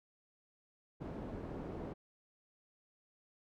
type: low-pass noise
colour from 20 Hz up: white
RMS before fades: -44 dBFS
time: 1-1.94 s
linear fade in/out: 20 ms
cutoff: 410 Hz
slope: 12 dB/octave
effects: none